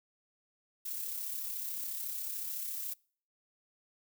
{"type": "noise with amplitude modulation", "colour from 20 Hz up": "violet", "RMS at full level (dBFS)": -37, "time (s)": [0.85, 2.94], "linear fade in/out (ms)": 10, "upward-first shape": "sine", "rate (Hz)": 33.9, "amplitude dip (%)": 35, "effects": ["noise-tail reverb RT60 0.5 s tail -26 dB re dry"]}